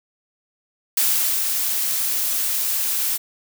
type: noise with ADSR envelope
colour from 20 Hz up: blue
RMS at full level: -18 dBFS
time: 0.97-3.18 s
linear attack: 4 ms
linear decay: 440 ms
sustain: -4 dB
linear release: 23 ms
effects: none